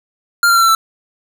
square tone with pitch steps, 1398 / 1380.3 / 1362.9 / 1345.7 / 1328.7 Hz, F6 / F6 / F6 / E6 / E6, +1 / -21 / -43 / +35 / +13 cents, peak -9 dBFS, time 0.43-0.75 s, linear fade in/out 2 ms, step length 64 ms, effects none

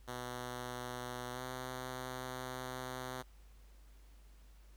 5% pulse tone with pitch glide, 124 to 127.78 Hz, B2 to C3, +7 to -41 cents, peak -30 dBFS, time 0.07-3.23 s, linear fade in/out 20 ms, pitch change +52 cents, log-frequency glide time 1.33-1.4 s, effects added 50 Hz sine -56 dBFS peak until 4.76 s + pink hiss -69 dBFS RMS until 4.76 s

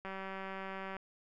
click train, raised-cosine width 0.5 ms, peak -28 dBFS, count 177, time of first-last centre 0.05-0.967 s, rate 192 Hz, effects none

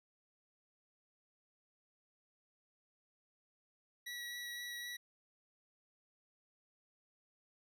25% pulse tone with vibrato, 1931 Hz, B6, 39 cents flat, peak -39 dBFS, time 4.06-4.97 s, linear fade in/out 10 ms, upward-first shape sine, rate 3.9 Hz, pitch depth 10 cents each way, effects none

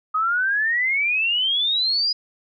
sine exponential sweep, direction up, 1244.5 to 4978 Hz, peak -18 dBFS, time 0.14-2.13 s, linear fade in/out 10 ms, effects none

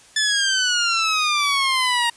15% pulse exponential sweep, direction down, 1749 to 934 Hz, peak -11 dBFS, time 0.16-2.1 s, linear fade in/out 5 ms, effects white hiss -49 dBFS RMS until 2.16 s + resampled to 22050 Hz

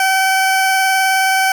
20% pulse tone with vibrato, 765 Hz, G5, 42 cents flat, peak -7 dBFS, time 0-1.52 s, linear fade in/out 2 ms, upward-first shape sine, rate 19 Hz, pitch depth 10 cents each way, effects none

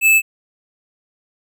sine tone with hard clipping, 2620 Hz, E7, 11 cents flat, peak -10 dBFS, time 0.01-0.22 s, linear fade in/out 50 ms, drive 16 dB, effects none

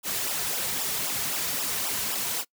white noise with flanger, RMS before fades -29 dBFS, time 0.03-2.45 s, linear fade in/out 50 ms, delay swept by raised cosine 0.46 to 3.76 ms, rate 3.8 Hz, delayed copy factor -0.85, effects noise-tail reverb RT60 0.1 s tail -24 dB re dry

